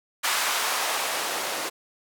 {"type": "noise with band-pass filter sweep", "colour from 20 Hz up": "blue", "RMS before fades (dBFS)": -27, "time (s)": [0.23, 1.7], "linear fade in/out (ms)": 20, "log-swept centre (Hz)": [1100, 490], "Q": 1, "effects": []}